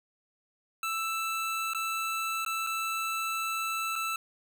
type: tone with dropouts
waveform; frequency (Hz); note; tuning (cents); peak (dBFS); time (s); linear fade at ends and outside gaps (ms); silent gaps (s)
25% pulse; 1323; E6; +6; -26; 0.83-4.16; 2; 1.735-1.747 / 2.449-2.462 / 2.666-2.67 / 3.956-3.96
effects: none